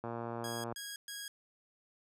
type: click train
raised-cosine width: 1 ms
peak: -26 dBFS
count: 81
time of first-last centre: 0.04-0.724 s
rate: 117 Hz
type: tone bursts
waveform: 10% pulse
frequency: 1646 Hz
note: G#6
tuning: 16 cents flat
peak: -33 dBFS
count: 3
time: 0.44-1.28 s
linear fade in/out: 2 ms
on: 200 ms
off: 120 ms
effects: high-pass 80 Hz 12 dB/octave